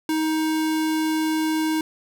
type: tone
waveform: square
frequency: 314.7 Hz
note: D#4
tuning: 20 cents sharp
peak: -21 dBFS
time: 0.09-1.81 s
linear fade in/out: 2 ms
effects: none